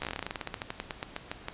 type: slowing click train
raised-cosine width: 0.3 ms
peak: -17 dBFS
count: 24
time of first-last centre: 0.02-1.484 s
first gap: 14 ms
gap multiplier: 1.12
effects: pink hiss -49 dBFS RMS until 1.53 s + resampled to 8000 Hz